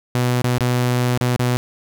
sawtooth tone with dropouts, 123.6 Hz, B2, 2 cents sharp, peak -12 dBFS, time 0.15-1.57 s, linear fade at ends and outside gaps 0 ms, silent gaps 0.419-0.443 / 0.582-0.607 / 1.176-1.211 / 1.363-1.394 s, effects none

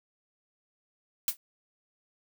blue noise with exponential decay, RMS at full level -22 dBFS, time 1.28-1.37 s, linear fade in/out 1 ms, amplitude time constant 18 ms, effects none

